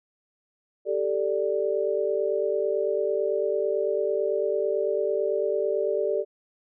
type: chord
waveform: sine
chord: G suspended second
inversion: none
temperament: just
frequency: 392 / 441 / 588 Hz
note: G4 / A4 / D5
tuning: 0 / +4 / +2 cents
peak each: -27 dBFS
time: 0.85-6.25 s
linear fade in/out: 50 ms
effects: none